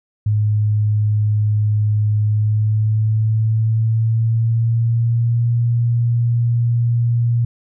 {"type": "tone with pitch glide", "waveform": "sine", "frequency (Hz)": [105.9, 118.18], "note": ["G#2", "A#2"], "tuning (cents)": [34, 24], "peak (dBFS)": -13, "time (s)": [0.26, 7.45], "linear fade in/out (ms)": 5, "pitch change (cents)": 190, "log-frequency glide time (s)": [2.2, 5.5], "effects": []}